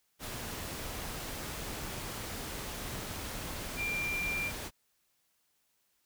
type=tone in noise; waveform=sine; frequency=2378 Hz; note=D7; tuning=21 cents sharp; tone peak=-32 dBFS; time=3.76-4.52 s; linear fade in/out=50 ms; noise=pink; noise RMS=-40 dBFS; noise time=0.19-4.71 s; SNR=+5 dB; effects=white hiss -75 dBFS RMS until 6.05 s